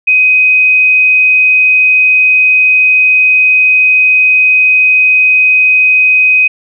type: tone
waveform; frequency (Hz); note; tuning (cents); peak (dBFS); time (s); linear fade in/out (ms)
sine; 2513; D#7; +17; -4; 0.07-6.48; 10
effects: none